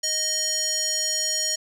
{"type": "tone with band-pass filter", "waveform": "square", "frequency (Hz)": 622.3, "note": "D#5", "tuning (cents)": 0, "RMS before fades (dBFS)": -25, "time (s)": [0.03, 1.56], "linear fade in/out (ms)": 10, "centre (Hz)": 6200, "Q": 4.5, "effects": []}